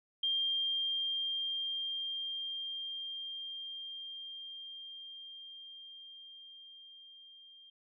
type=tone with level ramp; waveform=sine; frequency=3194 Hz; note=G7; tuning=32 cents sharp; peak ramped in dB=-29 to -54 dBFS; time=0.23-7.7 s; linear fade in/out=5 ms; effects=none